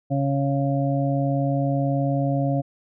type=harmonic tone; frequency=138.6 Hz; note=C#3; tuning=in tune; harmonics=1 / 2 / 4 / 5; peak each=-22 / -25 / -28 / -29 dBFS; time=0.1-2.62 s; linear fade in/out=20 ms; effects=none